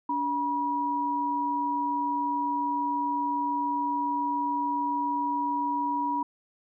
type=tone pair together; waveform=sine; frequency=287.1 / 965.7 Hz; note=D4 / B5; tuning=-39 / -39 cents; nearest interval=octave + major sixth; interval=2100 cents; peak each=-32 / -26 dBFS; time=0.09-6.23 s; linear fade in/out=5 ms; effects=none